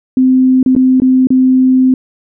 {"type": "tone with dropouts", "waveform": "sine", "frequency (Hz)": 258.4, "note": "C4", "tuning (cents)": -21, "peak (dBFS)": -5, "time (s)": [0.17, 1.94], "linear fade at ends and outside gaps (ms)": 2, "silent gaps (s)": [[0.629, 0.661], [0.752, 0.763], [1.001, 1.019], [1.271, 1.304]], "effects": []}